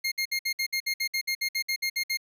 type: tone bursts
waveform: 25% pulse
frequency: 2132 Hz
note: C7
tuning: 32 cents sharp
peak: -22 dBFS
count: 16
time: 0.04-2.173 s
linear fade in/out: 10 ms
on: 78 ms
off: 59 ms
effects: none